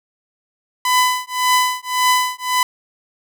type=tone with tremolo; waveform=sawtooth; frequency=1003 Hz; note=B5; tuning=26 cents sharp; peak=-7 dBFS; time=0.85-2.63 s; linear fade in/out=2 ms; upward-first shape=triangle; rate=1.8 Hz; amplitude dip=100%; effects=none